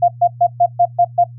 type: tone bursts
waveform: sine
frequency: 698.5 Hz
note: F5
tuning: in tune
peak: -8 dBFS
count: 7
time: 0.02-1.241 s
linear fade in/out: 10 ms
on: 63 ms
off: 130 ms
effects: noise-tail reverb RT60 0.1 s tail -17 dB re dry + added 120 Hz sine -32 dBFS peak until 1.38 s